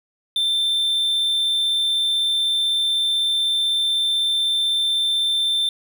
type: tone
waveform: triangle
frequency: 3562 Hz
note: A7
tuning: 21 cents sharp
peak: -16 dBFS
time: 0.36-5.69 s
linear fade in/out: 2 ms
effects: none